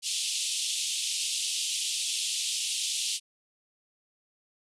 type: band-pass noise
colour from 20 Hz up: pink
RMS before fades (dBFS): -31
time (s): 0.02-3.2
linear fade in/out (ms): 50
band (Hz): 2800 to 10000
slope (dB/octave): 48
effects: none